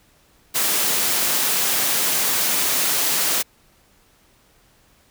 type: high-pass noise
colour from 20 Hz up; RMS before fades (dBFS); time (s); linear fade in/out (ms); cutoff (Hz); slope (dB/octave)
white; -20; 0.54-3.43; 20; 170; 12
effects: pink hiss -57 dBFS RMS until 5.1 s